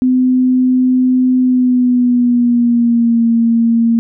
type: tone with pitch glide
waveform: sine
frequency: 254.6 to 230.8 Hz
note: C4 to A#3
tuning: -47 to -17 cents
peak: -8 dBFS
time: 0.02-3.99 s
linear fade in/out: 0 ms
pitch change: -170 cents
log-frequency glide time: 1.39-3.25 s
effects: none